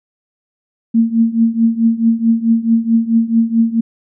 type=tone with tremolo; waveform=sine; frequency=228.2 Hz; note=A#3; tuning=37 cents flat; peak=-6 dBFS; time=0.94-3.81 s; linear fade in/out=10 ms; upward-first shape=triangle; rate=4.6 Hz; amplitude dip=90%; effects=none